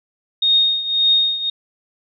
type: tone with tremolo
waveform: sine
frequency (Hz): 3709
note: A#7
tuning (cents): -9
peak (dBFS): -10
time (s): 0.42-1.5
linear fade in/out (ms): 5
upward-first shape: triangle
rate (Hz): 1.8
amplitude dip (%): 80
effects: none